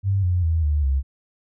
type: tone with pitch steps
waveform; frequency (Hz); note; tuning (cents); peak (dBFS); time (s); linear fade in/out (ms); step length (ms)
sine; 98 / 89.35 / 81.46 / 74.27 / 67.71; G2 / F2 / E2 / D2 / C#2; 0 / +40 / -20 / +20 / -40; -17; 0.03-1.03; 50; 200
effects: none